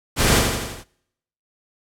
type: noise with echo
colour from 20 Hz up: pink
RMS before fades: -17 dBFS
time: 0.16-0.43 s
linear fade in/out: 50 ms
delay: 83 ms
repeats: 5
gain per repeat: -4 dB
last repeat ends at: 0.845 s
effects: noise-tail reverb RT60 0.8 s tail -25 dB re dry + low-pass 12000 Hz 12 dB/octave